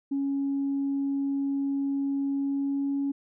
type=tone with pitch glide; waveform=sine; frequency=277.2 to 279 Hz; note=C#4 to C#4; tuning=0 to +11 cents; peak=-24 dBFS; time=0.11-3.12 s; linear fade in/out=10 ms; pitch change=+11 cents; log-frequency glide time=2.34-3 s; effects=tanh soft clip ceiling -21 dBFS